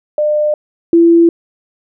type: tone pair in turn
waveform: sine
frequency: 601 / 336.7 Hz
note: D5 / E4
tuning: +40 / +37 cents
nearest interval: minor seventh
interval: 1003 cents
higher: first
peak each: -10 / -4 dBFS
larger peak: second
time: 0.18-0.54 / 0.93-1.29 s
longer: neither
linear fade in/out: 2 ms
effects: none